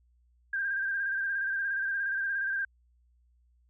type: tone with vibrato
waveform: sine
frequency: 1589 Hz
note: G6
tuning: 23 cents sharp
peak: -28 dBFS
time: 0.53-2.65 s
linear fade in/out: 5 ms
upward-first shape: square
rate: 17 Hz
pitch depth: 34 cents each way
effects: added 60 Hz sine -63 dBFS peak until 3.69 s